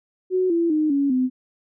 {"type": "tone with pitch steps", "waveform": "sine", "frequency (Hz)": [370, 337.3, 307.6, 280.4, 255.7], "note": ["F#4", "E4", "D#4", "C#4", "C4"], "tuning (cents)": [0, 40, -20, 20, -40], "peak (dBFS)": -17, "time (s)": [0.3, 1.3], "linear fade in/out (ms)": 50, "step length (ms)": 200, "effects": []}